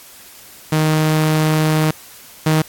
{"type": "tone pair in turn", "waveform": "sawtooth", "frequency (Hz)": [155.7, 156.55], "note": ["D#3", "D#3"], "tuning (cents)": [2, 11], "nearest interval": "unison", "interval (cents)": 9, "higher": "second", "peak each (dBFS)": [-9, -8], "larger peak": "second", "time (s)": [[0.72, 1.91], [2.46, 2.62]], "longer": "first", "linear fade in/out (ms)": 5, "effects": ["white hiss -41 dBFS RMS until 2.68 s", "AAC 64 kbps"]}